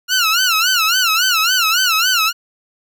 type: tone with vibrato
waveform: 15% pulse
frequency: 1396.9 Hz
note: F6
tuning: in tune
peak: -6 dBFS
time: 0.08-2.33 s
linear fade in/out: 50 ms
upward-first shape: sine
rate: 3.6 Hz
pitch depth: 160 cents each way
effects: none